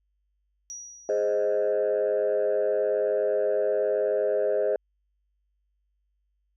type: tone with exponential decay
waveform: sine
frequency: 5790 Hz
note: F#8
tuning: 38 cents flat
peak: -34 dBFS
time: 0.7-1.72 s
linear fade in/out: 0 ms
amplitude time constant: 220 ms
type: chord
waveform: sine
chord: Ab major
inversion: none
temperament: equal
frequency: 415.3 / 523.3 / 622.3 Hz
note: Ab4 / C5 / Eb5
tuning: 0 / 0 / 0 cents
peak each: -25 dBFS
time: 1.09-4.76 s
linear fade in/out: 2 ms
effects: tanh soft clip ceiling -17 dBFS + added 50 Hz sine -70 dBFS peak until 6.56 s